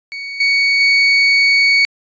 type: tone with level steps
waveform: 35% pulse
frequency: 2235 Hz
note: C#7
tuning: 14 cents sharp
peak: -22 / -9 / -7 dBFS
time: 0.12-1.85 s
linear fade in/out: 0 ms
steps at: 0.4 / 0.8 s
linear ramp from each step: 5 ms
effects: resampled to 16000 Hz